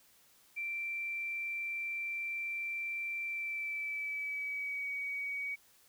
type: tone with pitch glide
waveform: sine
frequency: 2349 to 2259 Hz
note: D7 to C#7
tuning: 0 to +32 cents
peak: -35 dBFS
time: 0.56-5.56 s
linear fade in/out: 20 ms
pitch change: -68 cents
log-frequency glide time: 3.24-4.88 s
effects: white hiss -65 dBFS RMS until 5.88 s